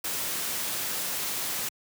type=noise; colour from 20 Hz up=white; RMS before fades=-31 dBFS; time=0.04-1.69 s; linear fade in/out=5 ms; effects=high-pass 100 Hz 12 dB/octave